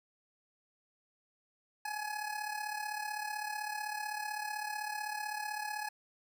25% pulse tone with amplitude modulation, 844 Hz, G#5, 28 cents sharp, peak -30 dBFS, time 1.85-5.89 s, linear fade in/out 5 ms, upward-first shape sine, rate 35.8 Hz, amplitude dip 65%, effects none

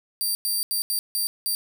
10% pulse tone bursts at uneven times, 4699 Hz, D8, in tune, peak -16 dBFS, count 6, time 0.21-0.35 / 0.45-0.63 / 0.71-0.82 / 0.9-0.99 / 1.15-1.27 / 1.46-1.55 s, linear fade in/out 0 ms, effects none

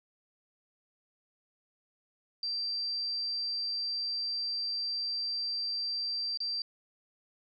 sine tone with dropouts, 4699 Hz, D8, in tune, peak -31 dBFS, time 2.43-6.62 s, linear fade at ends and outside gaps 2 ms, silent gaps 6.374-6.403 s, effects none

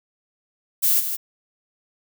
violet noise with echo, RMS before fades -18 dBFS, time 0.82-1.01 s, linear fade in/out 20 ms, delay 160 ms, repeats 1, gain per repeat -8 dB, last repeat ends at 1.17 s, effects none

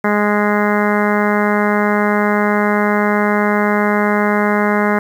harmonic tone, 207.7 Hz, G#3, in tune, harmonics 1 / 2 / 3 / 4 / 5 / 6 / 7 / 8 / 9 / 10, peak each -16 / -19 / -21 / -22 / -23 / -24 / -24 / -25 / -26 / -26 dBFS, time 0.04-4.99 s, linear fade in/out 5 ms, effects 7-bit

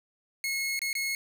sawtooth tone with dropouts, 2173 Hz, C#7, 35 cents flat, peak -25 dBFS, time 0.44-1.15 s, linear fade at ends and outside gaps 1 ms, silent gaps 0.792-0.817 / 0.93-0.952 s, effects none

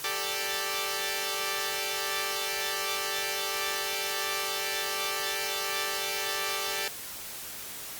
5% pulse chord, G suspended second, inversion none, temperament equal, 392 / 440 / 587.3 Hz, G4 / A4 / D5, 0 / 0 / 0 cents, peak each -23 dBFS, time 0.04-6.88 s, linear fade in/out 2 ms, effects white hiss -40 dBFS RMS until 7.99 s + Opus 48 kbps

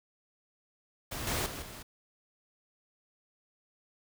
pink noise with level steps, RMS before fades -38 / -32 / -41 / -46 dBFS, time 1.11-1.83 s, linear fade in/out 10 ms, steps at 1.27 / 1.46 / 1.62 s, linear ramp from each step 2 ms, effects none

